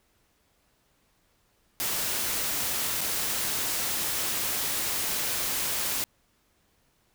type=noise with dropouts; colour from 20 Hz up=white; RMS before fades=-29 dBFS; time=1.8-6.04 s; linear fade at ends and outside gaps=0 ms; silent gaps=3.008-3.013 s; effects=pink hiss -68 dBFS RMS until 7.14 s